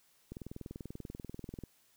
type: click train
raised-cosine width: 3 ms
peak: -30 dBFS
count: 28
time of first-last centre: 0.32-1.637 s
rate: 20.5 Hz
effects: white hiss -69 dBFS RMS until 1.96 s